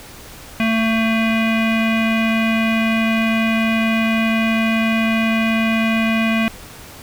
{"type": "tone with low-pass filter", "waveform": "square", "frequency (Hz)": 224, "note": "A3", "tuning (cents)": 31, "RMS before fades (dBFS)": -17, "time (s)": [0.6, 6.48], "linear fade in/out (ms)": 0, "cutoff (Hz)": 2500, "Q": 4.7, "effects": ["pink hiss -38 dBFS RMS until 7.02 s"]}